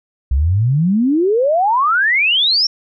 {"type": "exponential sweep", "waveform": "sine", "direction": "up", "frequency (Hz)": [61.74, 5588], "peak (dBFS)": -11, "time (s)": [0.31, 2.67], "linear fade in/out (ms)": 5, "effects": []}